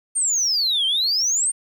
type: exponential two-way sweep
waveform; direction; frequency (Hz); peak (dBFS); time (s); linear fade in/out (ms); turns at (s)
sine; down then up; 8950 to 3085 to 8950; -16; 0.15-1.52; 20; 0.86
effects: tanh soft clip ceiling -15 dBFS + 9-bit